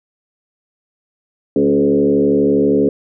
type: tone with frequency modulation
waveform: sine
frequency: 349.2 Hz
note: F4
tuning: in tune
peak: -10 dBFS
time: 1.56-2.89 s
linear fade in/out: 2 ms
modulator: 72.4 Hz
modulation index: 1.9
effects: none